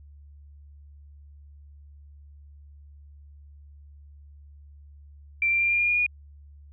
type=tone with pitch steps; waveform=sine; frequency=2353 / 2368 / 2383 / 2398 / 2414 / 2429 / 2444 Hz; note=D7 / D7 / D7 / D7 / D7 / D#7 / D#7; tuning=+3 / +14 / +25 / +36 / +47 / -42 / -32 cents; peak=-20 dBFS; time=5.42-6.064 s; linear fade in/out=2 ms; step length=92 ms; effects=added 72 Hz sine -46 dBFS peak until 6.72 s